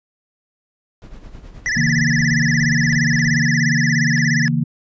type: noise with tremolo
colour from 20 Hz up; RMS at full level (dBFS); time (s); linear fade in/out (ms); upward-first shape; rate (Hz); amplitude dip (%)
brown; -35; 1.02-3.46; 0; sine; 9.5; 55
type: tone with vibrato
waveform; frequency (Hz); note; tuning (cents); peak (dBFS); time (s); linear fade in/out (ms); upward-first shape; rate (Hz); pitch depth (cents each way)
square; 1849; A#6; -15; -18; 1.66-4.48; 0; sine; 17; 160
type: chord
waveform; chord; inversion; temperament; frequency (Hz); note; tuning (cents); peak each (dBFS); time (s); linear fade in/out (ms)
sine; A# diminished; first; equal with one note detuned; 138.59 / 161.61 / 233.1; C#3 / E3 / A#3; 0 / -34 / 0; -20 / -19 / -20; 1.76-4.64; 10
type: clicks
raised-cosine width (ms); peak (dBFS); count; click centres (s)
0.2; -19; 3; 2.93 / 3.194 / 4.178
effects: resampled to 16000 Hz